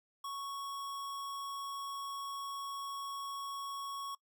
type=tone; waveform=square; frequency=1108.7 Hz; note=C#6; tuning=in tune; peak=-40 dBFS; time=0.24-4.15 s; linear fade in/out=5 ms; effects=noise-tail reverb RT60 0.1 s tail -23 dB re dry